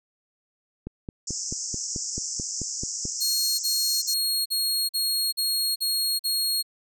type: click train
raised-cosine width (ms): 3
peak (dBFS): -20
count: 11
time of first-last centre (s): 0.87-3.053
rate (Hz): 4.58
type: band-pass noise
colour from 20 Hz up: white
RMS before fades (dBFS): -32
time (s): 1.27-4.14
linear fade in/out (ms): 5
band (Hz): 5200 to 7600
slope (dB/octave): 96
type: tone bursts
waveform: sawtooth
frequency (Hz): 4292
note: C8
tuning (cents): +43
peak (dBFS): -20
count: 8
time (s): 3.2-6.628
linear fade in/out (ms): 20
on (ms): 390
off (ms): 44
effects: none